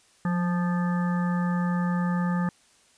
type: harmonic tone with a mistuned harmonic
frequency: 174.7 Hz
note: F3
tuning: 1 cent sharp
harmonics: 1 / 3 / 5 / 7 / 9 / 10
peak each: -23 / -39 / -36 / -36 / -45 / -39 dBFS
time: 0.25-2.49 s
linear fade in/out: 2 ms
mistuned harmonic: 1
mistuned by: +31 cents
effects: white hiss -60 dBFS RMS until 2.97 s + resampled to 22050 Hz